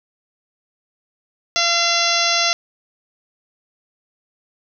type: harmonic tone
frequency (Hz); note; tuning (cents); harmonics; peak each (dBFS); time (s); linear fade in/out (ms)
684; F5; -36; 1 / 2 / 3 / 4 / 5 / 6 / 7 / 8 / 9; -24 / -24 / -24 / -24 / -24 / -24 / -24 / -24 / -24; 1.56-2.53; 0
effects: none